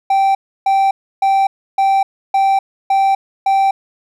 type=tone bursts; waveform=triangle; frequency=780 Hz; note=G5; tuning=9 cents flat; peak=-8 dBFS; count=7; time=0.1-3.71 s; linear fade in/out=5 ms; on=250 ms; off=310 ms; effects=none